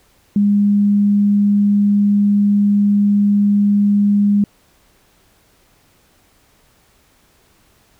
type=tone; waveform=sine; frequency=203.8 Hz; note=G#3; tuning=32 cents flat; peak=-10 dBFS; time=0.36-4.44 s; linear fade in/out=2 ms; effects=pink hiss -55 dBFS RMS until 7.99 s